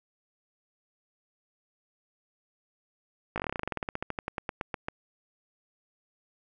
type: slowing click train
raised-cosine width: 0.5 ms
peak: -16 dBFS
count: 26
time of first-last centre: 3.36-4.885 s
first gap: 18 ms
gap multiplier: 1.09
effects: none